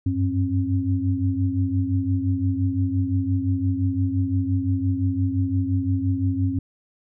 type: tone cluster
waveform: sine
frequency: 93.9 / 99.7 / 269.2 Hz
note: F#2 / G2 / C4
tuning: +26 / +30 / +49 cents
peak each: -24 dBFS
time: 0.06-6.59 s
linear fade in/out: 5 ms
effects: none